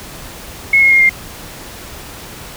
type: tone with pitch steps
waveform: sine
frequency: 2179 / 2156 / 2134 / 2112 Hz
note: C#7 / C#7 / C7 / C7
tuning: -30 / -49 / +34 / +16 cents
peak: -6 dBFS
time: 0.73-1.094 s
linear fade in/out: 5 ms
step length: 91 ms
effects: pink hiss -32 dBFS RMS until 2.56 s